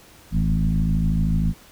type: tone with frequency modulation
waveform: sine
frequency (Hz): 110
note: A2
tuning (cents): 0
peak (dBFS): -17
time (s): 0.31-1.54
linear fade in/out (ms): 50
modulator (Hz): 53.2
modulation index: 1.9
effects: pink hiss -49 dBFS RMS until 1.71 s